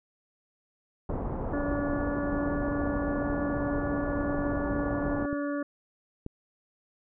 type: low-pass noise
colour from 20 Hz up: pink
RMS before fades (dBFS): -33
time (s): 1.09-5.26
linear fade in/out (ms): 5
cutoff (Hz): 990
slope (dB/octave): 24
type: harmonic tone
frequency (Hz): 287.5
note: D4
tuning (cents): -37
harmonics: 1 / 2 / 4 / 5 / 6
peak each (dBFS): -30 / -34 / -41 / -42 / -44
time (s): 1.53-5.63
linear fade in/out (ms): 5
type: click train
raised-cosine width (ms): 3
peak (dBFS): -23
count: 4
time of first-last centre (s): 3.46-6.264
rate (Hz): 1.07
effects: none